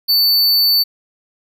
square tone, 4500 Hz, C#8, 25 cents sharp, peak -11 dBFS, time 0.08-0.84 s, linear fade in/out 20 ms, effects none

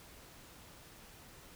silence, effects pink hiss -56 dBFS RMS until 1.55 s

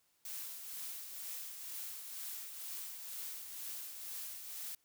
blue noise with tremolo, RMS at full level -43 dBFS, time 0.25-4.75 s, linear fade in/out 2 ms, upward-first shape triangle, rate 2.1 Hz, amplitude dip 50%, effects white hiss -75 dBFS RMS until 4.84 s

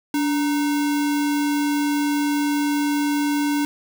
sine tone with sample-and-hold, 290 Hz, D4, 22 cents flat, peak -18 dBFS, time 0.14-3.65 s, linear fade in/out 2 ms, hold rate 1225 Hz, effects none

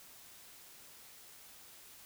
silence, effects white hiss -56 dBFS RMS until 2.05 s

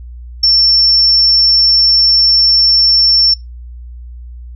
sine tone, 5410 Hz, E8, 44 cents sharp, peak -6 dBFS, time 0.43-3.34 s, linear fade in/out 5 ms, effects noise-tail reverb RT60 0.2 s tail -26 dB re dry + added 60 Hz sine -27 dBFS peak until 4.55 s

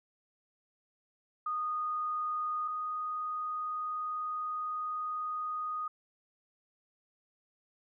sine tone pair in turn, 1234 / 1240.5 Hz, D#6 / D#6, -15 / -6 cents, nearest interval unison, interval 9 cents, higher second, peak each -31 / -33 dBFS, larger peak first, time 1.46-2.68 / 2.68-5.88 s, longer second, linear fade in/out 5 ms, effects none

